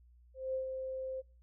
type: tone with ADSR envelope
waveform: sine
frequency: 523.3 Hz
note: C5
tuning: in tune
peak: -32 dBFS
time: 0.34-1.22 s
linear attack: 200 ms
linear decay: 110 ms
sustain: -5 dB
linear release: 26 ms
effects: noise-tail reverb RT60 0.3 s tail -23 dB re dry + added 60 Hz sine -59 dBFS peak until 1.42 s